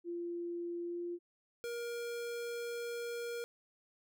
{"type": "tone with pitch glide", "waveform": "sine", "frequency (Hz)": [344.9, 347.7], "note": ["F4", "F4"], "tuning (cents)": [-22, -8], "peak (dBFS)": -37, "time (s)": [0.04, 1.19], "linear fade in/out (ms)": 50, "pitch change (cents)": 14, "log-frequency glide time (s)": [0.82, 1.01]}
{"type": "tone", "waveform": "square", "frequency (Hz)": 472.6, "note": "A#4", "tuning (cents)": 24, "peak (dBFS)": -39, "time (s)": [1.64, 3.44], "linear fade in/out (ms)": 0}
{"effects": []}